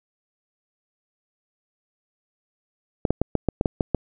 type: clicks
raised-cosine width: 2 ms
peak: -6 dBFS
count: 9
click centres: 3.052 / 3.106 / 3.216 / 3.353 / 3.487 / 3.611 / 3.658 / 3.808 / 3.947 s
effects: none